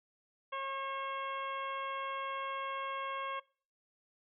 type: harmonic tone with a mistuned harmonic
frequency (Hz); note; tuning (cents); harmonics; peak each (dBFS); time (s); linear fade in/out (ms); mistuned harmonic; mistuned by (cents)
543; C#5; -36; 1 / 2 / 3 / 4 / 5 / 6; -43 / -38 / -48 / -47 / -50 / -51; 0.52-3.4; 10; 3; -19
effects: noise-tail reverb RT60 0.4 s tail -21 dB re dry